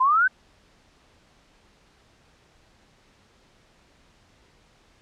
sine exponential sweep, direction up, 1000 to 1568 Hz, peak -16 dBFS, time 0-0.28 s, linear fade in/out 10 ms, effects pink hiss -59 dBFS RMS until 5.01 s + low-pass 6000 Hz 12 dB/octave

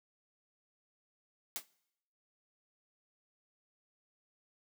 white noise with exponential decay, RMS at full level -34 dBFS, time 1.56-1.66 s, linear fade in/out 0 ms, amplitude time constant 20 ms, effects noise-tail reverb RT60 0.8 s tail -23 dB re dry + high-pass 200 Hz 12 dB/octave

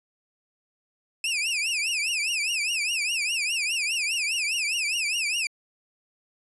sawtooth tone with vibrato, 2570 Hz, E7, 45 cents flat, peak -21 dBFS, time 1.24-5.47 s, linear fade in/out 2 ms, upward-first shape triangle, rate 4.9 Hz, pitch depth 220 cents each way, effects resampled to 24000 Hz

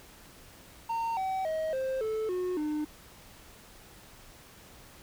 triangle tone with pitch steps, 916 / 761.4 / 632.9 / 526.1 / 437.3 / 363.5 / 302.2 Hz, A#5 / F#5 / D#5 / C5 / A4 / F#4 / D4, -31 / +49 / +29 / +9 / -11 / -31 / +50 cents, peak -27 dBFS, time 0.89-2.85 s, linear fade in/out 10 ms, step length 280 ms, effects pink hiss -53 dBFS RMS until 5.02 s

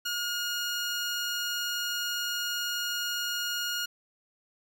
15% pulse tone, 1431 Hz, F6, 42 cents sharp, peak -23 dBFS, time 0.05-3.86 s, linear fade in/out 10 ms, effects 9-bit

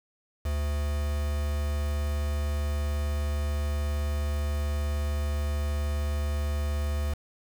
triangle tone with quantisation, 73.42 Hz, D2, in tune, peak -24 dBFS, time 0.45-7.14 s, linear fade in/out 5 ms, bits 6, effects none

